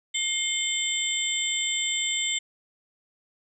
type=tone cluster; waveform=sine; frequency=2132 / 3084 / 3564 / 7630 Hz; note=C7 / G7 / A7 / A#8; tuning=+32 / -29 / +22 / +39 cents; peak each=-30 dBFS; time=0.14-2.39 s; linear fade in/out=10 ms; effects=none